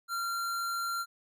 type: tone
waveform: square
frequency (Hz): 1377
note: F6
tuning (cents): -25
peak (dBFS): -32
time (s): 0.08-1.06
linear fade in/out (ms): 50
effects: none